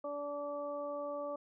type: harmonic tone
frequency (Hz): 289.2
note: D4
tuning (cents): -27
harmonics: 1 / 2 / 3 / 4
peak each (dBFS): -47 / -38 / -50 / -45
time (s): 0.04-1.36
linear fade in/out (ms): 5
effects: none